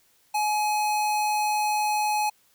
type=tone; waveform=square; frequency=844 Hz; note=G#5; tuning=28 cents sharp; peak=-23 dBFS; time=0.34-2.3 s; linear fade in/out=10 ms; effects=white hiss -63 dBFS RMS until 2.54 s